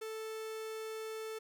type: tone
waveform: 45% pulse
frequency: 440 Hz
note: A4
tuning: in tune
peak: -40 dBFS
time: 0.01-1.39 s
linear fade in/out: 10 ms
effects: none